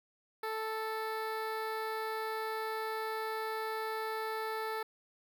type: tone with notch filter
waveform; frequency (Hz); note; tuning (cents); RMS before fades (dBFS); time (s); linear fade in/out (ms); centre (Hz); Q
15% pulse; 440; A4; 0; -37; 0.43-4.83; 5; 7200; 0.65
effects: none